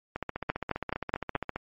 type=two click trains; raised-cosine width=0.5 ms; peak=-17 / -11 dBFS; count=22 / 5; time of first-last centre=0.16-1.56 / 0.5-1.353 s; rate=15 / 4.69 Hz; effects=MP3 32 kbps